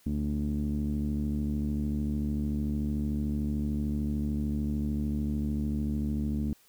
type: tone with low-pass filter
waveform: sawtooth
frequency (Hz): 73.42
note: D2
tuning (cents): 0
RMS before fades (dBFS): -30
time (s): 0.06-6.53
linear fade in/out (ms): 0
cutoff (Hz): 250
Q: 5.9
effects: white hiss -62 dBFS RMS until 6.68 s